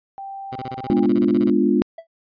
sine tone with pitch glide, 784 to 799.1 Hz, G5 to G5, 0 to +33 cents, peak -30 dBFS, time 0.18-1.06 s, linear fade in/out 0 ms, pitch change +33 cents, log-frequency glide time 0.81-0.87 s
15% pulse tone bursts, 128.1 Hz, C3, 36 cents flat, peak -23 dBFS, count 16, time 0.52-1.502 s, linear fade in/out 5 ms, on 37 ms, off 26 ms
sine chord, G# diminished seventh, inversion none, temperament equal, 207.7 / 246.9 / 293.7 / 349.2 Hz, G#3 / B3 / D4 / F4, 0 / 0 / 0 / 0 cents, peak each -20 dBFS, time 0.9-1.82 s, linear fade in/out 0 ms
triangle tone with exponential decay, 660 Hz, E5, 2 cents sharp, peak -27 dBFS, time 1.98-2.07 s, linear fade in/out 5 ms, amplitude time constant 19 ms
effects resampled to 11025 Hz

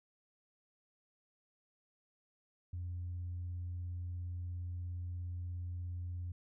sine tone, 88.3 Hz, F2, 20 cents sharp, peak -37 dBFS, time 2.73-6.32 s, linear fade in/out 5 ms, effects tanh soft clip ceiling -35 dBFS

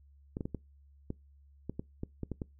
clicks, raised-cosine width 3 ms, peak -23 dBFS, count 11, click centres 0.369 / 0.408 / 0.455 / 0.547 / 1.104 / 1.696 / 1.795 / 2.034 / 2.233 / 2.317 / 2.418 s, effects noise-tail reverb RT60 0.2 s tail -24 dB re dry + added 70 Hz sine -57 dBFS peak until 2.59 s

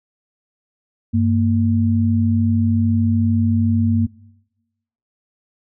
sine tone pair together, 97.17 / 230.6 Hz, G2 / A#3, -15 / -19 cents, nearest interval octave + minor third, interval 1496 cents, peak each -16 dBFS, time 1.13-4.07 s, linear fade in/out 20 ms, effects noise-tail reverb RT60 1.0 s tail -23 dB re dry

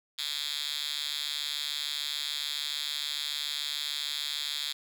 5% pulse tone with high-pass filter, 146.83 Hz, D3, in tune, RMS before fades -34 dBFS, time 0.18-4.73 s, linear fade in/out 10 ms, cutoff 3300 Hz, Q 7.5, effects none

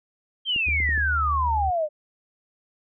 sine exponential sweep, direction down, 3210 to 587.3 Hz, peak -21 dBFS, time 0.45-1.89 s, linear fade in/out 50 ms
clicks, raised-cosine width 3 ms, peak -25 dBFS, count 5, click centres 0.562 / 0.686 / 0.803 / 0.891 / 0.978 s
sine tone, 75 Hz, D2, 37 cents sharp, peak -25 dBFS, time 0.66-1.71 s, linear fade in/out 20 ms
effects none

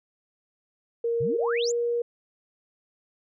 sine tone with pitch glide, 466.2 to 474.1 Hz, A#4 to A#4, 0 to +29 cents, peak -23 dBFS, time 1.04-2.02 s, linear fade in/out 5 ms, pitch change +29 cents, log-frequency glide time 1.28-1.72 s
sine exponential sweep, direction up, 110 to 7720 Hz, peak -29 dBFS, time 1.2-1.72 s, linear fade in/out 10 ms
effects none

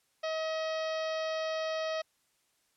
harmonic tone, 636 Hz, D#5, 38 cents sharp, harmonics 1 / 2 / 3 / 4 / 5 / 6 / 7 / 8 / 9, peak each -32 / -41 / -43 / -46 / -46 / -49 / -50 / -49 / -53 dBFS, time 0.23-2.02 s, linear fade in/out 10 ms, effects white hiss -73 dBFS RMS until 2.76 s + low-pass 11000 Hz 12 dB/octave

